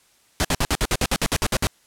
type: noise bursts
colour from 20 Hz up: pink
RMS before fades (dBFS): -20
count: 13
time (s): 0.4-1.67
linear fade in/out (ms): 0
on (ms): 46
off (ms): 56
effects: white hiss -59 dBFS RMS until 1.86 s + low-pass 11000 Hz 12 dB/octave